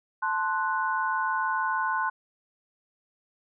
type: chord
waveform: sine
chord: F# diminished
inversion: first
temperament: equal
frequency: 880 / 1046.5 / 1480 Hz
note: A5 / C6 / F#6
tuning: 0 / 0 / 0 cents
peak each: -30 / -28 / -29 dBFS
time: 0.22-2.1 s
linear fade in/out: 10 ms
effects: none